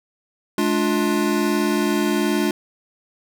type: chord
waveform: square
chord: D diminished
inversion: second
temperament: just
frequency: 211.4 / 293.7 / 352.4 Hz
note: Ab3 / D4 / F4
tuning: +31 / 0 / +16 cents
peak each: -23 dBFS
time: 0.58-2.51 s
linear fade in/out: 2 ms
effects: none